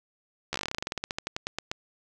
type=slowing click train; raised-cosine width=0.2 ms; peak=-13 dBFS; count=24; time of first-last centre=0.53-1.715 s; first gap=13 ms; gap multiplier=1.11; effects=8-bit